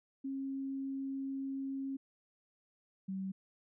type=tone pair in turn; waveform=sine; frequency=270.7 / 191.41 Hz; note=C#4 / G3; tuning=-41 / -41 cents; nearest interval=tritone; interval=600 cents; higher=first; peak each=-36 / -36 dBFS; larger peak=neither; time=0.24-1.97 / 3.08-3.32 s; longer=first; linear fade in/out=10 ms; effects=none